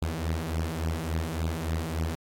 sawtooth beating tone pair, 79.1 / 82.6 Hz, D#2 / E2, +29 / +4 cents, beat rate 3.5 Hz, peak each -27 dBFS, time 0.02-2.15 s, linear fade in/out 0 ms, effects AAC 64 kbps

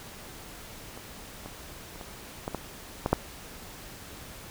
clicks, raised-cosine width 1 ms, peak -28 / -25 / -30 / -26 / -17 / -17 / -12 / -6 dBFS, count 8, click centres 0.975 / 1.46 / 1.958 / 2.012 / 2.479 / 2.547 / 3.061 / 3.13 s, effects pink hiss -45 dBFS RMS until 4.5 s

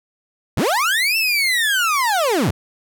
30% pulse linear two-way sweep, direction up then down, 61.6 to 2700 to 61.6 Hz, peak -13 dBFS, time 0.57-2.51 s, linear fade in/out 5 ms, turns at 1.17 s, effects none

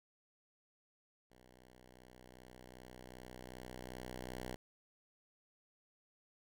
5% pulse tone with level ramp, 62.6 Hz, B1, 24 cents sharp, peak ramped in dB -52 to -31 dBFS, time 1.3-4.56 s, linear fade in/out 10 ms, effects none

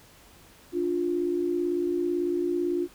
sine tone pair together, 293.7 / 351.7 Hz, D4 / F4, 0 / +12 cents, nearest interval minor third, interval 312 cents, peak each -30 / -25 dBFS, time 0.72-2.88 s, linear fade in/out 50 ms, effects pink hiss -54 dBFS RMS until 2.94 s

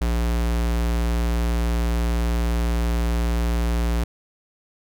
square tone, 58.27 Hz, A#1, in tune, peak -20 dBFS, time 0.01-4.04 s, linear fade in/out 5 ms, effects none

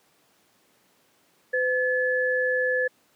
sine tone pair together, 507.1 / 1720 Hz, B4 / A6, +46 / -40 cents, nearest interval octave + major sixth, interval 2114 cents, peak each -24 dBFS, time 1.53-2.88 s, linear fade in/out 10 ms, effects pink hiss -63 dBFS RMS until 3.15 s + high-pass 200 Hz 12 dB/octave

